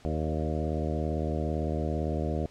harmonic tone with a mistuned harmonic, 77.78 Hz, D#2, in tune, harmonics 1 / 2 / 3 / 4 / 5 / 6 / 7 / 8 / 9, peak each -31 / -34 / -36 / -37 / -38 / -39 / -39 / -40 / -41 dBFS, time 0.05-2.46 s, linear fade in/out 0 ms, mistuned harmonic 7, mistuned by +19 cents, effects pink hiss -56 dBFS RMS until 2.5 s + low-pass 7000 Hz 12 dB/octave

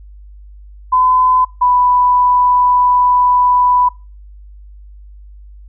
sine tone pair in turn, 1014 / 990.8 Hz, B5 / B5, +45 / +5 cents, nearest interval unison, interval 40 cents, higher first, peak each -8 dBFS, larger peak neither, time 0.92-1.45 / 1.61-3.89 s, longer second, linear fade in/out 10 ms, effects noise-tail reverb RT60 0.3 s tail -23 dB re dry + added 50 Hz sine -34 dBFS peak until 5.68 s

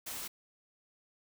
white noise, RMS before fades -41 dBFS, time 0.06-0.28 s, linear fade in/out 10 ms, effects none

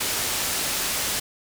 white low-pass noise, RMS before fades -26 dBFS, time 0-1.2 s, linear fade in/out 10 ms, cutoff 11000 Hz, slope 12 dB/octave, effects none

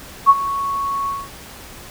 sine tone with ADSR envelope, 1108.7 Hz, C#6, in tune, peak -3 dBFS, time 0.26-1.29 s, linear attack 36 ms, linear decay 41 ms, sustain -16 dB, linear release 210 ms, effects pink hiss -38 dBFS RMS until 1.9 s

